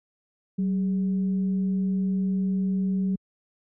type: tone with frequency modulation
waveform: sine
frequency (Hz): 190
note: F#3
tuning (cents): +46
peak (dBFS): -22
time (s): 0.58-3.16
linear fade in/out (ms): 10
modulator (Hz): 220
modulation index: 0.22
effects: high-pass 60 Hz 12 dB/octave